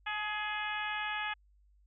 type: harmonic tone with a mistuned harmonic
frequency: 419.9 Hz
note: G#4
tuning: 19 cents sharp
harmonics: 2 / 3 / 4 / 5 / 6 / 7 / 8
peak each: -39 / -42 / -38 / -43 / -41 / -45 / -47 dBFS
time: 0.06-1.34 s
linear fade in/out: 10 ms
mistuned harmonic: 2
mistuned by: +24 cents
effects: added 50 Hz sine -62 dBFS peak until 1.86 s